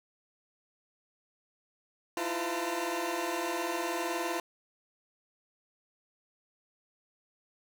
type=tone cluster; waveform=20% pulse; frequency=325.6 / 345.2 / 507 / 882 / 918 Hz; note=E4 / F4 / B4 / A5 / A#5; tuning=-21 / -20 / +45 / +4 / -27 cents; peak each=-34 / -29 / -34 / -37 / -37 dBFS; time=2.17-4.4 s; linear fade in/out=2 ms; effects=none